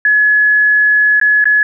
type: tone with dropouts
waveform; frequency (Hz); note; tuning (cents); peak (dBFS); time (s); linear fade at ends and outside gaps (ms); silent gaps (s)
sine; 1698; G#6; +38; -7; 0.05-1.63; 2; 1.199-1.213 / 1.442-1.455
effects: none